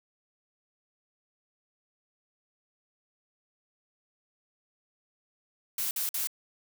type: noise bursts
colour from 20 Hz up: blue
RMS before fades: -31 dBFS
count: 3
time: 5.78-6.272 s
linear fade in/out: 2 ms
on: 130 ms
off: 51 ms
effects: none